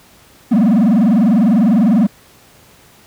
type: tone with vibrato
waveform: triangle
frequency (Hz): 217.7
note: A3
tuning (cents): -18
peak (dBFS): -6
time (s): 0.51-2.07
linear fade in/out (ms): 10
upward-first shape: sine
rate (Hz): 20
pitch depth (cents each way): 260
effects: pink hiss -46 dBFS RMS until 3.06 s + high-pass 60 Hz 12 dB/octave